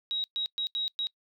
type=tone bursts at uneven times; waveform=sine; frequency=3826 Hz; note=A#7; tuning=44 cents sharp; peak=-28 dBFS; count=5; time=0.11-0.24 / 0.36-0.46 / 0.58-0.67 / 0.75-0.88 / 0.99-1.07 s; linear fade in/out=0 ms; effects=noise-tail reverb RT60 0.1 s tail -24 dB re dry